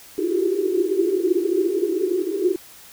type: band-pass noise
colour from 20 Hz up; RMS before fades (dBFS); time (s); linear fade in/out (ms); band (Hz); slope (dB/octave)
white; -21; 0.18-2.56; 0; 340 to 390; 96
effects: white hiss -45 dBFS RMS until 2.92 s